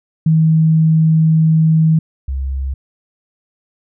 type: tone pair in turn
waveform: sine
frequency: 159.5 / 67.06 Hz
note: D#3 / C2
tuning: +43 / +43 cents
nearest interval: octave + minor third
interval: 1500 cents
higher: first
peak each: -8 / -17 dBFS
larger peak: first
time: 0.26-1.99 / 2.28-2.74 s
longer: first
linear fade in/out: 5 ms
effects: none